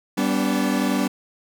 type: chord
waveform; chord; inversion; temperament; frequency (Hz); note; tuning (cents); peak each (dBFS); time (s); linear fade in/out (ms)
40% pulse; G major; none; equal with one note detuned; 196 / 246.9 / 288.3; G3 / B3 / D4; 0 / 0 / -32; -23; 0.17-1.08; 10
effects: none